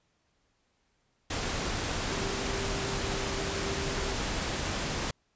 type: tone in noise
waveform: sine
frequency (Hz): 392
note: G4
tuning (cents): 0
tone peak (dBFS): -38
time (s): 2.1-4.15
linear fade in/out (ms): 5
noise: pink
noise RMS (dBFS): -32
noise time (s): 1.3-5.11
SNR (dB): -9
effects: pink hiss -73 dBFS RMS until 5.35 s + resampled to 16000 Hz